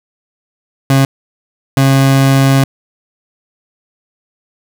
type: tone bursts at uneven times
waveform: 30% pulse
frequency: 135.6 Hz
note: C#3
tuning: 38 cents flat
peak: -4 dBFS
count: 2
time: 0.9-1.05 / 1.77-2.64 s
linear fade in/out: 2 ms
effects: none